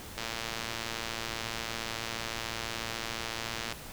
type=click train; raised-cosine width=0.2 ms; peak=-17 dBFS; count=405; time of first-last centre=0.18-3.724 s; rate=114 Hz; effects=pink hiss -45 dBFS RMS until 3.92 s